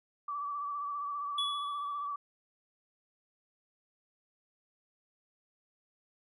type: tone with vibrato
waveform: sine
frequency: 1155 Hz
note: D6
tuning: 29 cents flat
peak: -34 dBFS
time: 0.28-2.16 s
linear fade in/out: 5 ms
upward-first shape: sine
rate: 15 Hz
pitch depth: 39 cents each way
type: tone with exponential decay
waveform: triangle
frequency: 3403 Hz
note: G#7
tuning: 41 cents sharp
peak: -27 dBFS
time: 1.38-2.07 s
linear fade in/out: 5 ms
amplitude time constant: 150 ms
effects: resampled to 32000 Hz